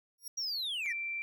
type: tone with exponential growth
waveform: 10% pulse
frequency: 5600 Hz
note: F8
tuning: 4 cents sharp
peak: -31 dBFS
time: 0.18-0.28 s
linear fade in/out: 5 ms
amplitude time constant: 20 ms
type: linear sweep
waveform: triangle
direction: down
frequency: 5760 to 1760 Hz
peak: -32 dBFS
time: 0.37-0.93 s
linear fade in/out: 10 ms
type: tone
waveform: sine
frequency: 2349 Hz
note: D7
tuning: in tune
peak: -34 dBFS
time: 0.86-1.22 s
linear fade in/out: 0 ms
effects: none